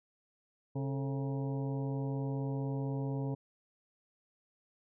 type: harmonic tone with a mistuned harmonic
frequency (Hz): 135.9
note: C#3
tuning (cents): -34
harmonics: 1 / 2 / 3 / 4 / 5 / 6 / 7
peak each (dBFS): -34 / -39 / -43 / -47 / -52 / -52 / -52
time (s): 0.75-3.35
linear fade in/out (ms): 10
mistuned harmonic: 3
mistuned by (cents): +100
effects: none